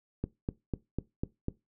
click train, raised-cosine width 3 ms, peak -18 dBFS, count 6, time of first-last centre 0.24-1.484 s, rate 4.02 Hz, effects noise-tail reverb RT60 0.2 s tail -19 dB re dry

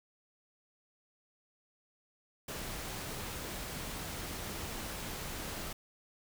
pink noise, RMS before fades -41 dBFS, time 2.48-5.73 s, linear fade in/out 5 ms, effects none

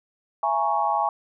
sine chord, A# half-diminished seventh, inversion second, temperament equal with one note detuned, 671.9 / 830.6 / 932.3 / 1108.7 Hz, E5 / G#5 / A#5 / C#6, +33 / 0 / 0 / 0 cents, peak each -28 / -23 / -28 / -26 dBFS, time 0.43-1.09 s, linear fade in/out 2 ms, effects none

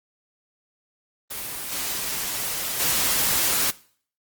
white noise with level steps, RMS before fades -32 / -28 / -22 dBFS, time 1.3-3.71 s, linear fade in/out 10 ms, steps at 1.72 / 2.8 s, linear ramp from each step 5 ms, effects noise-tail reverb RT60 0.5 s tail -20 dB re dry + Opus 24 kbps

